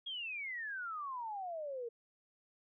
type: exponential sweep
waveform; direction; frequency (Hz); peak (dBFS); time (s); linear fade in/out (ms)
sine; down; 3322 to 455.8; -39; 0.06-1.89; 10
effects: none